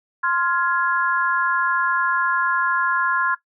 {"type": "chord", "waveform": "sine", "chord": "F minor", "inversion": "second", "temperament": "just", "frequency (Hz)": [1047.7, 1396.9, 1676.3], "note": ["C6", "F6", "Ab6"], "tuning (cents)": [2, 0, 16], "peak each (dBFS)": -22, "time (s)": [0.23, 3.35], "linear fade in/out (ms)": 10, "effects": ["noise-tail reverb RT60 0.1 s tail -17 dB re dry"]}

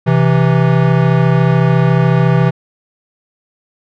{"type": "tone pair together", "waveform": "square", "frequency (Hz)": [130.81, 164.81], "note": ["C3", "E3"], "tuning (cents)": [0, 0], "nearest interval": "major third", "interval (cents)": 400, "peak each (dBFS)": -12, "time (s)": [0.06, 2.51], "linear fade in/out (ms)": 20, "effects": ["low-pass 2000 Hz 12 dB/octave"]}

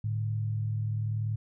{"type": "tone pair together", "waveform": "sine", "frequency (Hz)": [108.2, 148.84], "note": ["A2", "D3"], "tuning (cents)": [-29, 24], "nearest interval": "tritone", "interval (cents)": 553, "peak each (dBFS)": [-28, -38], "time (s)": [0.04, 1.36], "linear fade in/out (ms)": 5, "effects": []}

